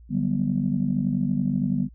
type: chord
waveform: sine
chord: G major seventh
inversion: second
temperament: just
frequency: 147 / 183.75 / 196 / 245 Hz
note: D3 / F#3 / G3 / B3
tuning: +2 / -12 / 0 / -14 cents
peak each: -27 / -30 / -25 / -25 dBFS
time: 0.09-1.89 s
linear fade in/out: 50 ms
effects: tanh soft clip ceiling -11 dBFS + added 58 Hz sine -45 dBFS peak until 1.94 s